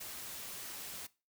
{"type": "noise", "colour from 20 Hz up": "white", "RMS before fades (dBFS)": -45, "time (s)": [0, 1.07], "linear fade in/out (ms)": 10, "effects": ["noise-tail reverb RT60 0.3 s tail -20 dB re dry"]}